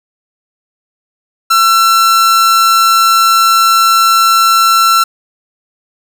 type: tone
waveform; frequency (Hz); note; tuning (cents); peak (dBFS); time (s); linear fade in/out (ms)
45% pulse; 1350; E6; +41; -6; 1.5-5.04; 10
effects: none